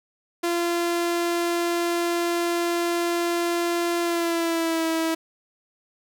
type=tone with pitch glide; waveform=sawtooth; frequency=343.6 to 325.3 Hz; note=F4 to E4; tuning=-28 to -23 cents; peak=-18 dBFS; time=0.43-5.15 s; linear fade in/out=10 ms; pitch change=-95 cents; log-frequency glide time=4.02-4.85 s; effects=none